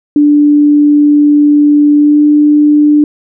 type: tone with pitch glide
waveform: sine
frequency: 293.7 to 296.8 Hz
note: D4 to D4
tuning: 0 to +18 cents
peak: -3 dBFS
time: 0.16-3.04 s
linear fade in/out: 2 ms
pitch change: +18 cents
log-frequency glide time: 1.97-2.2 s
effects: none